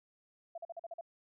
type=tone bursts; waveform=sine; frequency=674 Hz; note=E5; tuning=38 cents sharp; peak=-40 dBFS; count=7; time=0.55-1.011 s; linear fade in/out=5 ms; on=29 ms; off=43 ms; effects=none